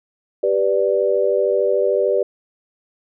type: chord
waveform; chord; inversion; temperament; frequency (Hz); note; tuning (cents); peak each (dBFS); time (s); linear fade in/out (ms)
sine; G major; none; equal; 392 / 493.9 / 587.3; G4 / B4 / D5; 0 / 0 / 0; -19; 0.43-2.23; 5
effects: none